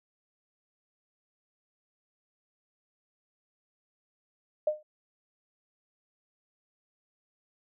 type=tone with exponential decay; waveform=sine; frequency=609 Hz; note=D#5; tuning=37 cents flat; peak=-20 dBFS; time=4.67-4.83 s; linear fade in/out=5 ms; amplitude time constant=34 ms; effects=none